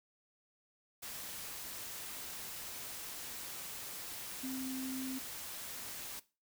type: tone in noise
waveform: sine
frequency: 261.5 Hz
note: C4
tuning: 1 cent flat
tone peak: -38 dBFS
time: 4.43-5.19 s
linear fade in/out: 10 ms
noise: white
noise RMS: -45 dBFS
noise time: 1.02-6.2 s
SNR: +4 dB
effects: noise-tail reverb RT60 0.3 s tail -18 dB re dry